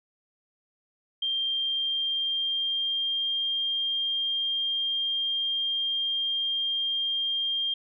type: tone with pitch glide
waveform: sine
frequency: 3181 to 3203 Hz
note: G7 to G7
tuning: +25 to +37 cents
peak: -25 dBFS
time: 1.22-7.74 s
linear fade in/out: 5 ms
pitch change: +12 cents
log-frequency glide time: 1.41-3.33 s
effects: none